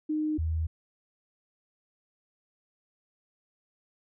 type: tone pair in turn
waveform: sine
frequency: 307 / 80.33 Hz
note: D#4 / E2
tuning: -23 / -44 cents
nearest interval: octave + major seventh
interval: 2321 cents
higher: first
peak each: -26 dBFS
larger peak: neither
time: 0.09-0.38 / 0.38-0.67 s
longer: neither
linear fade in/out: 10 ms
effects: none